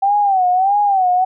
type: tone with vibrato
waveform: sine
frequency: 772 Hz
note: G5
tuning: 27 cents flat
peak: -11 dBFS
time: 0.02-1.25 s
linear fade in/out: 10 ms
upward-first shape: sine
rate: 1.6 Hz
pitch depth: 120 cents each way
effects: none